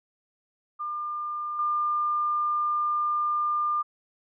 sine tone with level steps, 1200 Hz, D6, 37 cents sharp, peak -29 / -23 dBFS, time 0.79-3.83 s, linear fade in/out 20 ms, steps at 1.59 s, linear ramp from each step 2 ms, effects none

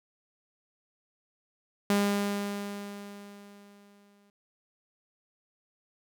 sawtooth tone with exponential decay, 202.4 Hz, G#3, 44 cents flat, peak -18 dBFS, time 1.9-4.3 s, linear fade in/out 2 ms, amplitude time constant 520 ms, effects none

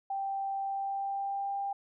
sine tone with pitch glide, 784 to 795.4 Hz, G5 to G5, 0 to +25 cents, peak -31 dBFS, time 0.1-1.73 s, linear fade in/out 5 ms, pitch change +25 cents, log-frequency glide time 0.61-1.56 s, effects none

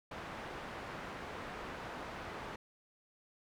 white low-pass noise, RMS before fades -45 dBFS, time 0.11-2.56 s, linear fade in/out 5 ms, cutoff 1400 Hz, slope 12 dB/octave, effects none

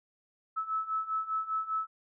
sine beating tone pair, 1300 / 1305 Hz, E6 / E6, -24 / -18 cents, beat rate 5 Hz, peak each -35 / -32 dBFS, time 0.56-1.87 s, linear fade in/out 20 ms, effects none

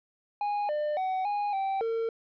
triangle tone with pitch steps, 824 / 599 / 752 / 823 / 777 / 454.9 Hz, G#5 / D5 / F#5 / G#5 / G5 / A#4, -14 / +34 / +28 / -16 / -16 / -42 cents, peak -25 dBFS, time 0.41-2.09 s, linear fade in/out 2 ms, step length 280 ms, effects resampled to 11025 Hz + 11-bit

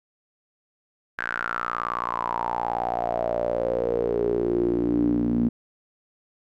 sawtooth tone with band-pass filter sweep, 58.9 Hz, A#1, 19 cents sharp, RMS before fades -25 dBFS, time 1.18-5.49 s, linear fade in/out 10 ms, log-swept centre 1600 to 240 Hz, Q 8.1, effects none

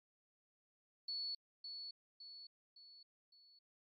sine tone with echo, 4420 Hz, C#8, 6 cents flat, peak -40 dBFS, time 1.08-1.35 s, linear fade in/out 5 ms, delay 560 ms, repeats 4, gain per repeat -6 dB, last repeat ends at 3.59 s, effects AAC 48 kbps

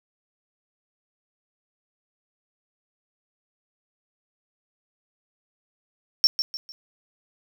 triangle tone with echo, 5440 Hz, F8, 46 cents flat, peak -11 dBFS, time 6.24-6.27 s, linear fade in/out 0 ms, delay 150 ms, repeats 3, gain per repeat -9 dB, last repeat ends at 6.72 s, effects none

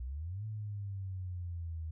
sine exponential two-way sweep, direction up then down, 58.27 to 109.4 to 79 Hz, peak -37 dBFS, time 0-1.91 s, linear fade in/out 5 ms, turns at 0.45 s, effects none

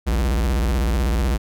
square tone with vibrato, 60.2 Hz, B1, 44 cents flat, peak -18 dBFS, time 0.06-1.38 s, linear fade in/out 20 ms, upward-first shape square, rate 16 Hz, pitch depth 230 cents each way, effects none

